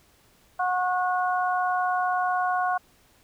harmonic tone, 364.3 Hz, F#4, 27 cents flat, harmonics 2 / 3 / 4, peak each -24 / -28 / -30 dBFS, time 0.59-2.78 s, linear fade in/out 10 ms, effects pink hiss -60 dBFS RMS until 3.23 s

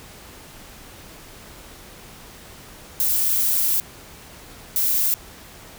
violet noise bursts at uneven times, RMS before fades -20 dBFS, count 2, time 3-3.8 / 4.76-5.14 s, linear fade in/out 0 ms, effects pink hiss -43 dBFS RMS until 5.78 s

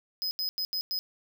square tone bursts at uneven times, 5040 Hz, D#8, 21 cents sharp, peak -29 dBFS, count 5, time 0.22-0.31 / 0.39-0.49 / 0.58-0.65 / 0.73-0.81 / 0.91-0.99 s, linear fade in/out 0 ms, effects 10-bit

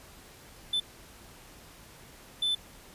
triangle tone bursts at uneven times, 3520 Hz, A7, in tune, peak -24 dBFS, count 2, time 0.73-0.8 / 2.42-2.55 s, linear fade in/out 5 ms, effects pink hiss -52 dBFS RMS until 2.94 s + resampled to 32000 Hz

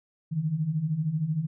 sine beating tone pair, 146.83 / 159.83 Hz, D3 / D#3, 0 / +47 cents, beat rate 13 Hz, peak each -31 / -26 dBFS, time 0.31-1.47 s, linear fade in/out 20 ms, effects none

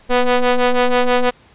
sawtooth ring-modulated tone, 246.9 Hz, B3, in tune, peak -5 dBFS, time 0.09-1.31 s, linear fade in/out 20 ms, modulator 250 Hz, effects pink hiss -49 dBFS RMS until 1.54 s + resampled to 8000 Hz

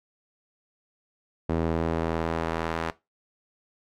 sawtooth tone with band-pass filter sweep, 82 Hz, E2, 9 cents flat, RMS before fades -28 dBFS, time 1.49-2.91 s, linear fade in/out 5 ms, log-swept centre 380 to 1200 Hz, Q 0.71, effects noise-tail reverb RT60 0.2 s tail -17 dB re dry

